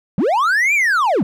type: linear two-way sweep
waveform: triangle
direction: up then down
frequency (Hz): 146.83 to 2434 to 146.83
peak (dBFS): -11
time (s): 0.18-1.23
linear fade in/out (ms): 2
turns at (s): 0.74
effects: none